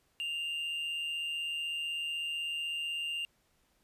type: tone with amplitude modulation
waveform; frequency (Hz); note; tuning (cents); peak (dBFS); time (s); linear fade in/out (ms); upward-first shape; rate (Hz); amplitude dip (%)
triangle; 2794; F7; 0; -30; 0.2-3.25; 0; sine; 156; 40
effects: pink hiss -72 dBFS RMS until 3.83 s + resampled to 32000 Hz